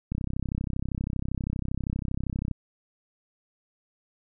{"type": "click train", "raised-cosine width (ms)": 5, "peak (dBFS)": -17, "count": 79, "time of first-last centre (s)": [0.12, 2.513], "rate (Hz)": 32.6, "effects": []}